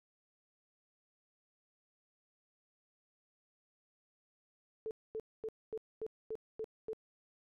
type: tone bursts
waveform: sine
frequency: 440 Hz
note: A4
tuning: in tune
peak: -37 dBFS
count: 8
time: 4.86-6.932 s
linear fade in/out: 0 ms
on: 49 ms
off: 240 ms
effects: none